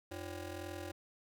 20% pulse ring-modulated tone, 220 Hz, A3, in tune, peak -34 dBFS, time 0.11-0.92 s, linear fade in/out 10 ms, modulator 131 Hz, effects none

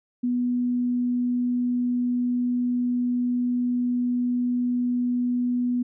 sine tone, 245.5 Hz, B3, 10 cents flat, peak -21 dBFS, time 0.23-5.83 s, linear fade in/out 10 ms, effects none

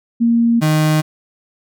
sine / 35% pulse tone pair in turn, 233.1 / 154.77 Hz, A#3 / D#3, 0 / -9 cents, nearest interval perfect fifth, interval 709 cents, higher first, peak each -10 dBFS, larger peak neither, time 0.2-0.61 / 0.61-1.02 s, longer neither, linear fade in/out 20 ms, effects none

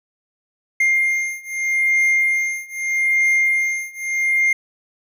triangle beating tone pair, 2113 / 2113.8 Hz, C7 / C7, +16 / +17 cents, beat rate 0.8 Hz, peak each -18 / -17 dBFS, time 0.8-4.53 s, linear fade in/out 5 ms, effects none

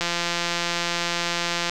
click train, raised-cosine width 0.2 ms, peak -7 dBFS, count 291, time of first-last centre 0.01-1.696 s, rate 172 Hz, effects none

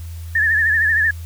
sine tone with vibrato, 1760 Hz, A6, in tune, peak -13 dBFS, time 0.35-1.11 s, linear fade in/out 5 ms, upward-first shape triangle, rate 13 Hz, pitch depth 95 cents each way, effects added 83 Hz sine -28 dBFS peak until 1.25 s + white hiss -46 dBFS RMS until 1.25 s

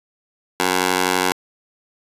15% pulse tone with high-pass filter, 92 Hz, F#2, 9 cents flat, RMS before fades -19 dBFS, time 0.6-1.32 s, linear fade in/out 0 ms, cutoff 520 Hz, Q 0.7, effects resampled to 32000 Hz

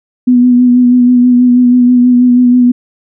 sine tone with vibrato, 246.9 Hz, B3, in tune, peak -3 dBFS, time 0.27-2.72 s, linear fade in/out 10 ms, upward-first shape sine, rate 6.2 Hz, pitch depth 25 cents each way, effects none

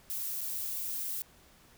violet noise with dropouts, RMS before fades -36 dBFS, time 0.1-1.22 s, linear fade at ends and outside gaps 0 ms, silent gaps 0.408-0.413 s, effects pink hiss -60 dBFS RMS until 1.77 s

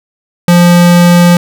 square tone, 174.61 Hz, F3, in tune, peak -3 dBFS, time 0.48-1.37 s, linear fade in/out 2 ms, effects none

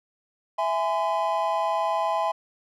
triangle chord, E augmented, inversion none, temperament equal with one note detuned, 659.3 / 830.6 / 1020.8 Hz, E5 / G#5 / B#5, 0 / 0 / -43 cents, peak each -25 dBFS, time 0.58-2.32 s, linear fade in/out 10 ms, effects none

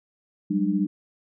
sine tone cluster, 187.2 / 202.6 / 300 Hz, F#3 / G#3 / D4, +20 / -43 / +37 cents, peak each -25 dBFS, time 0.5-0.87 s, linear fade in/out 10 ms, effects none

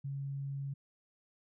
sine tone, 138.59 Hz, C#3, in tune, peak -36 dBFS, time 0.04-0.74 s, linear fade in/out 10 ms, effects none

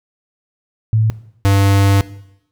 sine / square tone pair in turn, 110 / 98.83 Hz, A2 / G2, 0 / +15 cents, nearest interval major second, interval 185 cents, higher first, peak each -10 dBFS, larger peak neither, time 0.93-1.1 / 1.45-2.01 s, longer second, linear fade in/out 0 ms, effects noise-tail reverb RT60 0.8 s tail -18 dB re dry

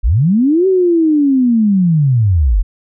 sine linear two-way sweep, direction up then down, 38 to 385.7 to 38 Hz, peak -8 dBFS, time 0.03-2.63 s, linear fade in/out 20 ms, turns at 0.67 s, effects none

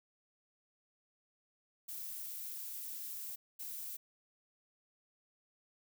violet noise bursts at uneven times, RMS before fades -44 dBFS, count 2, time 1.88-3.36 / 3.59-3.97 s, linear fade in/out 10 ms, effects none

